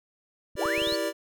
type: clicks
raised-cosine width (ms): 5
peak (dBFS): -31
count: 6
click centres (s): 0.555 / 0.657 / 0.779 / 0.819 / 0.873 / 0.924
type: chord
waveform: square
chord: E half-diminished seventh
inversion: none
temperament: equal with one note detuned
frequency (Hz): 329.6 / 392 / 469.9 / 587.3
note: E4 / G4 / Bb4 / D5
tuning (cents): 0 / 0 / +14 / 0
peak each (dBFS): -33 / -35 / -36 / -30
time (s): 0.56-1.13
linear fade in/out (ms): 50
type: linear sweep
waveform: sine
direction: up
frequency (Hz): 291.4 to 4574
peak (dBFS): -28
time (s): 0.58-0.96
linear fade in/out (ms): 10
effects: none